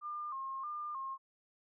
sine tone with vibrato, 1135 Hz, C#6, 41 cents sharp, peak -38 dBFS, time 0.01-1.18 s, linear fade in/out 50 ms, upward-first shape square, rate 1.6 Hz, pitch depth 99 cents each way, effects none

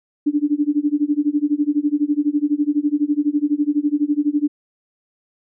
sine tone with tremolo, 293.7 Hz, D4, in tune, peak -12 dBFS, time 0.26-4.48 s, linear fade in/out 10 ms, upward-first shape sine, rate 12 Hz, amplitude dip 95%, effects none

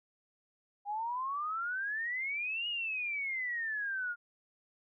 sine exponential two-way sweep, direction up then down, 802 to 2903 to 1406 Hz, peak -33 dBFS, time 0.85-4.16 s, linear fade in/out 50 ms, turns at 2.68 s, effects none

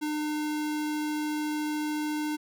square tone, 302.3 Hz, D#4, 50 cents flat, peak -29 dBFS, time 0.01-2.37 s, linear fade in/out 20 ms, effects none

